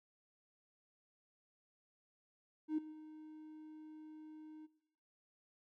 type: tone with ADSR envelope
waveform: triangle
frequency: 309.9 Hz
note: D#4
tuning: 7 cents flat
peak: -28 dBFS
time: 2.68-4.67 s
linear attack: 97 ms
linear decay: 10 ms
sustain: -22 dB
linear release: 21 ms
effects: noise-tail reverb RT60 0.9 s tail -20 dB re dry + tanh soft clip ceiling -30 dBFS